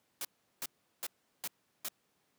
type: noise bursts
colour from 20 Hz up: white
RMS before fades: -38 dBFS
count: 5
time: 0.21-1.885 s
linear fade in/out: 2 ms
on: 39 ms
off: 370 ms
effects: pink hiss -75 dBFS RMS until 2.38 s + high-pass 150 Hz 12 dB/octave